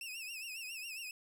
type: tone with vibrato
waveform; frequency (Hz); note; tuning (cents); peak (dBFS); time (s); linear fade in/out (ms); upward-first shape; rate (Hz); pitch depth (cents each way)
sawtooth; 2637; E7; 0; -39; 0.01-1.11; 2; triangle; 7.3; 130
effects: none